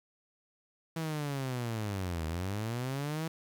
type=linear two-way sweep; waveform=sawtooth; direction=down then up; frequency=164.81 to 77.78 to 164.81 Hz; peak=-29 dBFS; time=0.96-3.28 s; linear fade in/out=5 ms; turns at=2.26 s; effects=10-bit